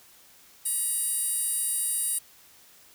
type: tone with high-pass filter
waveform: 15% pulse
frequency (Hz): 954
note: A#5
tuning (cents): +40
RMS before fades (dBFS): -28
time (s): 0.65-2.19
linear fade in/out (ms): 10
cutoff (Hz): 10000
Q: 2.4
effects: white hiss -55 dBFS RMS until 2.94 s

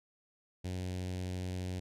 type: tone with notch filter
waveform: sawtooth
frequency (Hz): 91.5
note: F#2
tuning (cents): -19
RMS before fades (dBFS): -38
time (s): 0.64-1.8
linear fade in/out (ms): 10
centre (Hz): 1200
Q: 0.8
effects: low-pass 10000 Hz 12 dB/octave

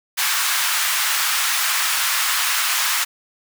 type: high-pass noise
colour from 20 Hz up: pink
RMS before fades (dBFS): -20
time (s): 0.17-3.05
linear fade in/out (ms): 20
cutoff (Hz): 1100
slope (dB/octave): 24
effects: none

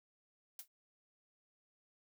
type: noise with exponential decay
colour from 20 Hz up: blue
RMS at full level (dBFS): -42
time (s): 0.59-0.68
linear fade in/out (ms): 2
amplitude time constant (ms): 18
effects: none

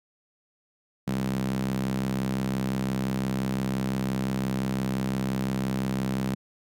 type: tone with high-pass filter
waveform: sawtooth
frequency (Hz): 65.8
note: C2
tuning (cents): +10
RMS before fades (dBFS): -28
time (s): 1.07-6.35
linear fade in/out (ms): 10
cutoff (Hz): 170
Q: 3.9
effects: none

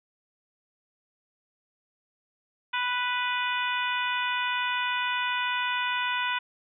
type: harmonic tone with a mistuned harmonic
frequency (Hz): 493.9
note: B4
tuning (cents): 0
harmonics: 2 / 3 / 4 / 5 / 6 / 7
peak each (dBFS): -30 / -31 / -35 / -33 / -35 / -37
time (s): 2.73-6.39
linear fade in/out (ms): 10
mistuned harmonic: 7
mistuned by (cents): +18
effects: none

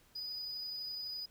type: tone with amplitude modulation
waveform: triangle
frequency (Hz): 4958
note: D#8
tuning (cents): -7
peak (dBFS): -37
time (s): 0.15-1.26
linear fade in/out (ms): 10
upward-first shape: sine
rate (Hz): 31.9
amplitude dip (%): 25
effects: pink hiss -66 dBFS RMS until 1.3 s

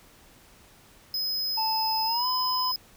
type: tone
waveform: square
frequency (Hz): 5070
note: D#8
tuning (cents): +32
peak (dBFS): -27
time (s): 1.14-2.76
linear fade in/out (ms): 2
type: tone with pitch glide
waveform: triangle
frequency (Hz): 880 to 1010.9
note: A5 to B5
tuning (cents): 0 to +40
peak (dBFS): -25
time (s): 1.57-2.72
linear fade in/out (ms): 10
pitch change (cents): +240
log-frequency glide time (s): 2.05-2.27
effects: pink hiss -55 dBFS RMS until 2.96 s

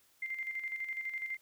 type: tone with tremolo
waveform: sine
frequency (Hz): 2093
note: C7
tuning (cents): 0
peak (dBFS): -34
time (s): 0.22-1.37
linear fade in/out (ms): 5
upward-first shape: square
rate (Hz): 12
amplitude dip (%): 55
effects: white hiss -68 dBFS RMS until 1.41 s

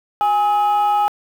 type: tone pair together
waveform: sine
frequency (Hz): 826.3 / 1278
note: G#5 / D#6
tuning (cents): -9 / +46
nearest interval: minor sixth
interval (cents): 755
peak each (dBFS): -12 / -20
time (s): 0.21-1.08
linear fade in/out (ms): 0
effects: tanh soft clip ceiling -11 dBFS + 7-bit

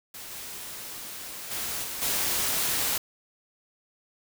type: noise with level steps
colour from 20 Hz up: white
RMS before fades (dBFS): -41 / -39 / -32 / -35 / -27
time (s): 0.14-2.98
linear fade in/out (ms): 5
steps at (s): 0.3 / 1.5 / 1.83 / 2.01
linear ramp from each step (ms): 20
effects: none

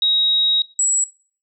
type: tone pair in turn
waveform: sine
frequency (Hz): 3800 / 7760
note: A#7 / B8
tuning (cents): +33 / -31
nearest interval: octave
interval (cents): 1236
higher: second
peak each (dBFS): -14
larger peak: neither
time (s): 0.02-0.62 / 0.79-1.04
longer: first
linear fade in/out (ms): 2
effects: noise-tail reverb RT60 0.4 s tail -20 dB re dry

